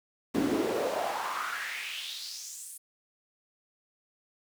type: noise with high-pass filter sweep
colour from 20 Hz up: brown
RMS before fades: -33 dBFS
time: 0.34-2.78 s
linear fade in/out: 10 ms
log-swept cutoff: 240 to 10000 Hz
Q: 3.8
effects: none